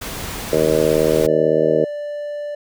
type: noise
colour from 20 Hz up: pink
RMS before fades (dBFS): -28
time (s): 0.01-1.27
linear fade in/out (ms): 10
type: harmonic tone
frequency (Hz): 78.1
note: D#2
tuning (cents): +7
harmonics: 2 / 3 / 4 / 5 / 6 / 7 / 8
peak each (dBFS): -26 / -28 / -23 / -21 / -17 / -20 / -22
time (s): 0.52-1.85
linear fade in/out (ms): 10
type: tone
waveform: triangle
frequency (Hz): 587.3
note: D5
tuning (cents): 0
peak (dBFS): -22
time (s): 1.28-2.55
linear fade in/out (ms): 5
effects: none